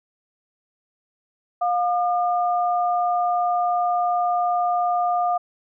sine tone pair together, 710 / 1207.2 Hz, F5 / D6, +28 / +47 cents, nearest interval major sixth, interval 919 cents, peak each -19 / -26 dBFS, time 1.61-5.38 s, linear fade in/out 10 ms, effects none

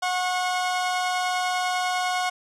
sawtooth tone pair together, 729 / 1088.5 Hz, F#5 / C#6, -26 / -32 cents, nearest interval perfect fifth, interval 694 cents, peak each -20 / -26 dBFS, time 0.02-2.3 s, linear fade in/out 10 ms, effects low-pass 8000 Hz 12 dB/octave

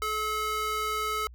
square tone with high-pass filter, 430 Hz, A4, 40 cents flat, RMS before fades -30 dBFS, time 0.02-1.27 s, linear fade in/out 0 ms, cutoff 910 Hz, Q 9.6, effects added 60 Hz sine -45 dBFS peak until 1.34 s

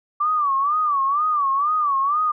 sine tone with vibrato, 1161 Hz, D6, 20 cents flat, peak -17 dBFS, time 0.2-2.32 s, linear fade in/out 10 ms, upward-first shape sine, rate 2.1 Hz, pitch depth 130 cents each way, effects none

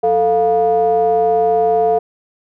triangle ring-modulated tone, 129.8 Hz, C3, 13 cents flat, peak -6 dBFS, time 0.03-1.99 s, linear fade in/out 10 ms, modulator 572 Hz, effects none

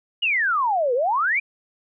sine exponential two-way sweep, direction down then up, 2960 to 466.8 to 2459 Hz, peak -18 dBFS, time 0.22-1.4 s, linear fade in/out 10 ms, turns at 0.94 s, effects none

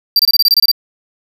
square tone bursts, 4699 Hz, D8, in tune, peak -7 dBFS, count 10, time 0.16-0.715 s, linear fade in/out 2 ms, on 33 ms, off 25 ms, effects none

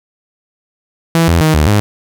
sawtooth tone with pitch steps, 165.6 / 84 / 156.7 / 75.9 / 103.7 Hz, E3 / E2 / D#3 / D#2 / G#2, +8 / +33 / +13 / -42 / -2 cents, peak -4 dBFS, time 1.15-1.8 s, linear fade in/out 0 ms, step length 130 ms, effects none

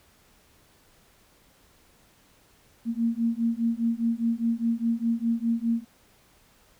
sine beating tone pair, 228.6 / 233.5 Hz, A#3 / A#3, -34 / +3 cents, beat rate 4.9 Hz, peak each -26 dBFS, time 2.85-5.85 s, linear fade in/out 50 ms, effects pink hiss -60 dBFS RMS until 6.79 s

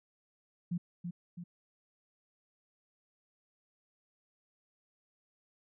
sine tone with echo, 174.4 Hz, F3, 2 cents flat, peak -31 dBFS, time 0.71-0.78 s, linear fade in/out 10 ms, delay 330 ms, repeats 2, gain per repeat -5 dB, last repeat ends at 1.44 s, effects none

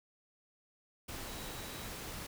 sine tone in noise, 3887 Hz, B7, 28 cents flat, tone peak -55 dBFS, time 1.27-1.88 s, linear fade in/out 10 ms, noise pink, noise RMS -44 dBFS, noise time 1.08-2.27 s, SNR -14 dB, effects none

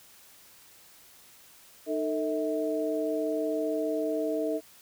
sine tone cluster, 307.6 / 448.1 / 642 Hz, D#4 / A4 / E5, -20 / +32 / -46 cents, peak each -31 dBFS, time 1.86-4.61 s, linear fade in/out 50 ms, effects white hiss -55 dBFS RMS until 4.81 s

